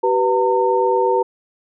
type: tone cluster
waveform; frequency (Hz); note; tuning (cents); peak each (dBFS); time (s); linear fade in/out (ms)
sine; 383.2 / 491.9 / 911; G4 / B4 / A#5; -39 / -7 / -40; -18; 0.03-1.23; 10
effects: none